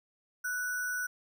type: tone with sample-and-hold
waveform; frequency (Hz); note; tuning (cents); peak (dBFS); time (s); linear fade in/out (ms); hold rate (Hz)
sine; 1480; F#6; 0; -31; 0.44-1.07; 10; 7350
effects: none